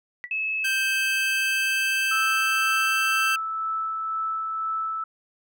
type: tone with exponential decay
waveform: sine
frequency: 1956 Hz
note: B6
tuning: 17 cents flat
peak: -27 dBFS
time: 0.24-0.32 s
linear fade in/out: 0 ms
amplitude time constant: 17 ms
type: tone with pitch glide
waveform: sine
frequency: 2593 to 2649 Hz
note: E7 to E7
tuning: -29 to +8 cents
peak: -24 dBFS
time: 0.31-3.36 s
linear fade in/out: 2 ms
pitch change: +37 cents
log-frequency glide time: 0.9-3.14 s
type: tone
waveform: sawtooth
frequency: 1568 Hz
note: G6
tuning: in tune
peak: -21 dBFS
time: 0.64-3.36 s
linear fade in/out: 10 ms
type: tone with tremolo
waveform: sine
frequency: 1313 Hz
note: E6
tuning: 7 cents flat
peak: -24 dBFS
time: 2.11-5.04 s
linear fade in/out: 5 ms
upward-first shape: sine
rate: 2 Hz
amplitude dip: 25%
effects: none